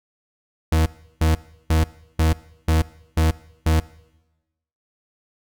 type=tone bursts; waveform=40% pulse; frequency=79.7 Hz; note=D#2; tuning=42 cents sharp; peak=-14 dBFS; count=7; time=0.72-3.8 s; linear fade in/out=5 ms; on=140 ms; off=350 ms; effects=noise-tail reverb RT60 1.0 s tail -20 dB re dry